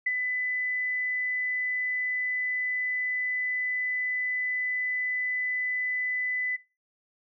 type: tone with ADSR envelope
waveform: sine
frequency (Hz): 2001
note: B6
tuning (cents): +22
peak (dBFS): -22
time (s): 0.06-6.57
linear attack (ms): 8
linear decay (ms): 30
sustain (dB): -4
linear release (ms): 19
effects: noise-tail reverb RT60 0.3 s tail -21 dB re dry